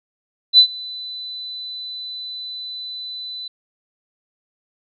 sine tone with ADSR envelope, 4000 Hz, B7, 21 cents sharp, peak -4 dBFS, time 0.53-3.48 s, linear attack 53 ms, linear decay 85 ms, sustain -24 dB, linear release 5 ms, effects none

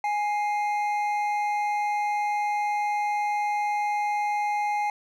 triangle tone pair together, 830 / 2108 Hz, G#5 / C7, -1 / +12 cents, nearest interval octave + major third, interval 1613 cents, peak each -22 / -32 dBFS, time 0.04-4.9 s, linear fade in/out 2 ms, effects none

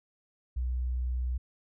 sine tone, 62.2 Hz, B1, 13 cents sharp, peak -28 dBFS, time 0.56-1.38 s, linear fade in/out 10 ms, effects none

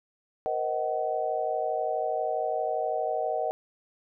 sine chord, C half-diminished seventh, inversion third, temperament just, 470.9 / 523.3 / 627.9 / 753.5 Hz, Bb4 / C5 / Eb5 / Gb5, +18 / 0 / +16 / +31 cents, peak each -33 / -36 / -30 / -30 dBFS, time 0.46-3.51 s, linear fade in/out 0 ms, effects none

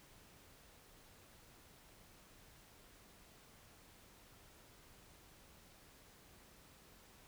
silence, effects pink hiss -63 dBFS RMS until 7.27 s

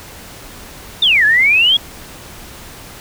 sine exponential two-way sweep, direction down then up, 3729 to 1670 to 3366 Hz, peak -8 dBFS, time 1.02-1.77 s, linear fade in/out 5 ms, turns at 1.25 s, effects pink hiss -35 dBFS RMS until 3 s

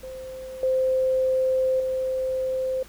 sine tone with level steps, 520 Hz, C5, 11 cents flat, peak -34 / -19 / -23 dBFS, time 0.03-2.83 s, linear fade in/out 5 ms, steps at 0.63 / 1.8 s, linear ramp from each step 2 ms, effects added 50 Hz sine -49 dBFS peak until 2.88 s + pink hiss -49 dBFS RMS until 2.88 s

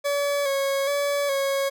40% pulse tone with vibrato, 560 Hz, C#5, 18 cents sharp, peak -21 dBFS, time 0.04-1.7 s, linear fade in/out 20 ms, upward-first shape square, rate 1.2 Hz, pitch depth 32 cents each way, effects none

